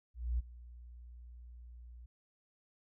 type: tone with ADSR envelope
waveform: sine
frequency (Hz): 59.8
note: A#1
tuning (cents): +45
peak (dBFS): -29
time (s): 0.14-2.06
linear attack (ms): 250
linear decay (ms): 19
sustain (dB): -20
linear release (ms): 5
effects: none